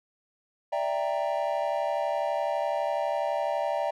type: chord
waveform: triangle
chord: E half-diminished seventh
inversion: third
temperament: equal with one note detuned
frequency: 587.3 / 659.3 / 788.1 / 932.3 Hz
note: D5 / E5 / G5 / Bb5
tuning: 0 / 0 / +9 / 0 cents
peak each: -28 / -29 / -30 / -32 dBFS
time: 0.72-3.91 s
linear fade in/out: 10 ms
effects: none